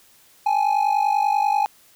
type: ring-modulated tone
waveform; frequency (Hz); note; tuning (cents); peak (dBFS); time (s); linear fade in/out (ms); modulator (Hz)
triangle; 830.6; G#5; 0; -12; 0.46-1.66; 0; 25.1
effects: white hiss -54 dBFS RMS until 1.95 s